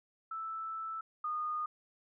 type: tone pair in turn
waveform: sine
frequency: 1318.5 / 1227.6 Hz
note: E6 / D#6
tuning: 0 / -24 cents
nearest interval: minor second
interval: 124 cents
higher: first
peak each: -37 / -33 dBFS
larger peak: second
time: 0.31-1.01 / 1.24-1.66 s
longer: first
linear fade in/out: 5 ms
effects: none